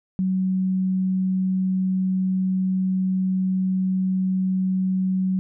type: tone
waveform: sine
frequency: 187.4 Hz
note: F#3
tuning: 22 cents sharp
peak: -19 dBFS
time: 0.19-5.39 s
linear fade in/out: 0 ms
effects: none